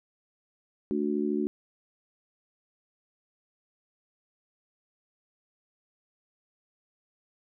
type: chord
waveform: sine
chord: D major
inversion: second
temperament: just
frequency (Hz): 220.2 / 293.7 / 367.1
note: A3 / D4 / F#4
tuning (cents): +2 / 0 / -14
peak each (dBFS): -30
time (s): 0.91-1.47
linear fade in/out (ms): 0
effects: none